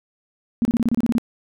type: tone bursts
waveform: sine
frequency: 233.1 Hz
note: A#3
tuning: in tune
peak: -15 dBFS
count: 10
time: 0.62-1.182 s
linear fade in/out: 0 ms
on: 31 ms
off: 28 ms
effects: none